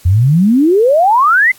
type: exponential sweep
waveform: sine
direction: up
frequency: 83.6 to 2109 Hz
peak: -6 dBFS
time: 0.05-1.52 s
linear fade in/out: 10 ms
effects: white hiss -43 dBFS RMS until 1.58 s + AAC 64 kbps